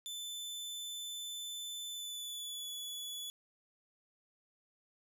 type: tone with pitch glide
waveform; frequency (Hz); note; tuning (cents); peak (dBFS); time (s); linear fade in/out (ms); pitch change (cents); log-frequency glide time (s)
sawtooth; 3520 to 3416; A7 to G#7; 0 to +48; -38; 0.06-3.3; 0; -52; 1.9-2.69
effects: none